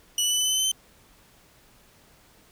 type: tone with pitch steps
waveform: 20% pulse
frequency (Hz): 2950 / 2969 / 2988 / 3007 / 3026 / 3045 / 3065 / 3084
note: F#7 / F#7 / F#7 / F#7 / F#7 / F#7 / G7 / G7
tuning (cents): -6 / +5 / +16 / +27 / +38 / +49 / -40 / -29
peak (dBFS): -16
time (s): 0.18-0.716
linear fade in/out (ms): 2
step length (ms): 67
effects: pink hiss -57 dBFS RMS until 2.51 s